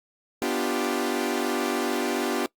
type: chord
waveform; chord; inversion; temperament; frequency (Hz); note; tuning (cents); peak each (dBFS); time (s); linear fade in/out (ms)
sawtooth; G dominant seventh; first; equal; 246.9 / 293.7 / 349.2 / 392; B3 / D4 / F4 / G4; 0 / 0 / 0 / 0; -26; 0.42-2.46; 0
effects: noise-tail reverb RT60 0.1 s tail -21 dB re dry + Opus 48 kbps